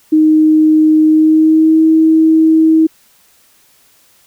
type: tone with pitch glide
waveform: sine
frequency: 311.1 to 319.1 Hz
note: D#4 to D#4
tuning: 0 to +44 cents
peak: -5 dBFS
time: 0.12-2.87 s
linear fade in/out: 10 ms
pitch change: +44 cents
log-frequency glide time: 1.05-1.83 s
effects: white hiss -50 dBFS RMS until 4.26 s